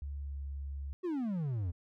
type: tone with pitch glide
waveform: sine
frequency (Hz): 70.7 to 69.65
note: C#2 to C#2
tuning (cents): +35 to +9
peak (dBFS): -37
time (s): 0.02-0.93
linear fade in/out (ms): 0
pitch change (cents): -26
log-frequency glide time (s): 0.2-0.35
type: exponential sweep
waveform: triangle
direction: down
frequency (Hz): 379.2 to 80.7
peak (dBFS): -30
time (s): 1.03-1.72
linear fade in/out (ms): 20
effects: none